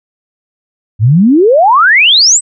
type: exponential sweep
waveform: sine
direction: up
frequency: 98 to 8372 Hz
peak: -3 dBFS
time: 0.99-2.41 s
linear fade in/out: 50 ms
effects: none